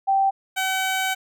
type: tone pair in turn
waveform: sine / 15% pulse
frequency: 780 / 760 Hz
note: G5 / F#5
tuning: -9 / +46 cents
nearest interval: unison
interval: 45 cents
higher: first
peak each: -16 / -15 dBFS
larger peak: second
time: 0.07-0.31 / 0.56-1.15 s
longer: second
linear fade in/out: 20 ms
effects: none